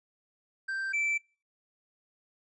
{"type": "tone pair in turn", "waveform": "triangle", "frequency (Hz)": [1568, 2328], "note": ["G6", "D7"], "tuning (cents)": [0, -16], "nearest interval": "perfect fifth", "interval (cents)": 684, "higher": "second", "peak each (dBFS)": [-29, -25], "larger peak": "second", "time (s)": [[0.68, 0.93], [0.93, 1.18]], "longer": "neither", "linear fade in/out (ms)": 10, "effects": ["noise-tail reverb RT60 0.4 s tail -26 dB re dry", "resampled to 22050 Hz"]}